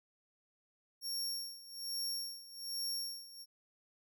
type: tone with tremolo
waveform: sawtooth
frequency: 5520 Hz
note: F8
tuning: 21 cents flat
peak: -33 dBFS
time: 1.01-3.46 s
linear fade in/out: 50 ms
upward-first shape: sine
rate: 1.2 Hz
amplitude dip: 85%
effects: none